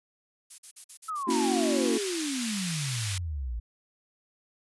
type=noise bursts; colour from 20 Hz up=violet; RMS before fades=-40 dBFS; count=7; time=0.5-1.364 s; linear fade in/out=10 ms; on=84 ms; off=46 ms
type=exponential sweep; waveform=sine; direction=down; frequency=1325 to 53.8 Hz; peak=-30 dBFS; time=1.08-3.6 s; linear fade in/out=10 ms
type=chord; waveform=triangle; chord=F# dominant seventh; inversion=first; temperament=equal; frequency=233.1 / 277.2 / 329.6 / 370 Hz; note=A#3 / C#4 / E4 / F#4; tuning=0 / 0 / 0 / 0 cents; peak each=-28 dBFS; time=1.27-1.98 s; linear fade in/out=10 ms
type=high-pass noise; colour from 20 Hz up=pink; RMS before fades=-34 dBFS; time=1.3-3.18 s; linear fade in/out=2 ms; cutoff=2400 Hz; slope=12 dB/octave
effects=resampled to 24000 Hz